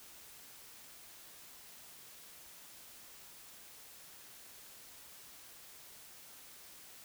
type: silence
effects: white hiss -55 dBFS RMS until 7.04 s